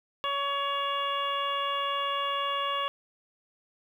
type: harmonic tone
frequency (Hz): 562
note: C#5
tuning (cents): +24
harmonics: 1 / 2 / 3 / 4 / 5 / 6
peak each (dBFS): -36 / -29 / -40 / -43 / -35 / -38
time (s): 0.24-2.88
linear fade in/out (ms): 0
effects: 10-bit